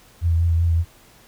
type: tone with vibrato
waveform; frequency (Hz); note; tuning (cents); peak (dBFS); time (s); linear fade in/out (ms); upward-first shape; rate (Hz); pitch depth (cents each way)
sine; 83.8; E2; +29; -15; 0.21-0.85; 50; triangle; 5.2; 35
effects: pink hiss -51 dBFS RMS until 1.27 s